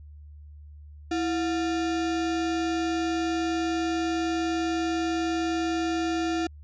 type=tone with sample-and-hold; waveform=sine; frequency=329.5 Hz; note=E4; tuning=1 cent flat; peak=-24 dBFS; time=1.11-6.47 s; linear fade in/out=5 ms; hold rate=1050 Hz; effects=added 74 Hz sine -43 dBFS peak until 6.63 s + resampled to 16000 Hz